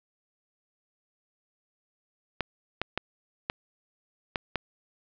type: clicks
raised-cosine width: 0.3 ms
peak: -11 dBFS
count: 6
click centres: 2.407 / 2.816 / 2.976 / 3.499 / 4.358 / 4.557 s
effects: low-pass 4000 Hz 12 dB/octave